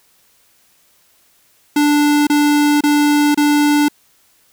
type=tone bursts; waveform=square; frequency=293.7 Hz; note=D4; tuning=in tune; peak=-11 dBFS; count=4; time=1.76-3.884 s; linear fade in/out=5 ms; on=510 ms; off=28 ms; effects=white hiss -55 dBFS RMS until 4.52 s